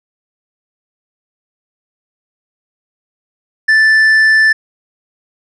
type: tone with tanh clipping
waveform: triangle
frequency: 1760 Hz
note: A6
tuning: in tune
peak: -7 dBFS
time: 3.68-4.53 s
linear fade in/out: 10 ms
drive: 9 dB
effects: none